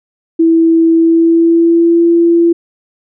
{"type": "tone with pitch glide", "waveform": "sine", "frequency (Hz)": [328.6, 338.6], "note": ["E4", "E4"], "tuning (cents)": [-5, 46], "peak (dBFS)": -5, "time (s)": [0.39, 2.53], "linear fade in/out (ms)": 10, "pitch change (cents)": 51, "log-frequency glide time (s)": [0.94, 2.04], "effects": []}